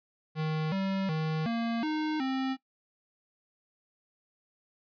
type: tone with pitch steps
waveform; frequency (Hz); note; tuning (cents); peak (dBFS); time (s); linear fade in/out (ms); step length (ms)
square; 156.4 / 193.2 / 157.4 / 231.2 / 308.5 / 264; D#3 / G3 / D#3 / A#3 / D#4 / C4; +9 / -25 / +20 / -14 / -15 / +16; -29; 0.35-2.57; 50; 370
effects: noise-tail reverb RT60 0.1 s tail -17 dB re dry + resampled to 11025 Hz